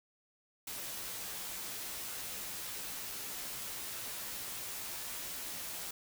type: noise with comb filter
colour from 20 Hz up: white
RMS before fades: -42 dBFS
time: 0.67-5.91 s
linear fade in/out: 5 ms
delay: 13 ms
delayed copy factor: -0.55
effects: none